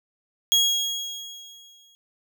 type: tone with exponential decay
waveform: 30% pulse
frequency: 3299 Hz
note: G#7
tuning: 12 cents flat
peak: -12 dBFS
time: 0.52-1.95 s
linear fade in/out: 0 ms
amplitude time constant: 310 ms
effects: none